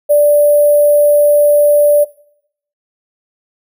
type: tone with sample-and-hold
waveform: sine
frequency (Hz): 587.3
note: D5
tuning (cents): 0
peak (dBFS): -5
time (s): 0.09-2.05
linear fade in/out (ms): 20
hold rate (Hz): 11025
effects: noise-tail reverb RT60 0.7 s tail -21 dB re dry